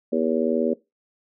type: harmonic tone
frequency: 80.4 Hz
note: E2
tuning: 43 cents flat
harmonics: 3 / 4 / 5 / 6 / 7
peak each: -24 / -28 / -26 / -27 / -26 dBFS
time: 0.12-0.74 s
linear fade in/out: 10 ms
effects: noise-tail reverb RT60 0.2 s tail -19 dB re dry